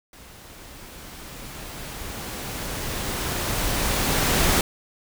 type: noise with level ramp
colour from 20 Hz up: pink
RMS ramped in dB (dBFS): -46 to -19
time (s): 0.13-4.61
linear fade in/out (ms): 2
effects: none